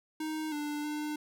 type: tone with pitch steps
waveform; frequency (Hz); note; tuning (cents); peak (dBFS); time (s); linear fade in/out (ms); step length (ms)
square; 311.9 / 295.7 / 300.3; D#4 / D4 / D4; +4 / +12 / +39; -34; 0.2-1.16; 5; 320
effects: none